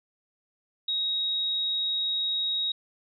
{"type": "tone", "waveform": "sine", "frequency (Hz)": 3787, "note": "A#7", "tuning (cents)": 27, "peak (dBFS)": -25, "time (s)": [0.88, 2.72], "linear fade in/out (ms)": 5, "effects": []}